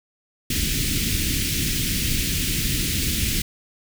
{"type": "band-stop noise", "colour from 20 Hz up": "pink", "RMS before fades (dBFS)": -23, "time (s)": [0.5, 3.42], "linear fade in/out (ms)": 5, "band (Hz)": [300, 2200], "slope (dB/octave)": 24, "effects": []}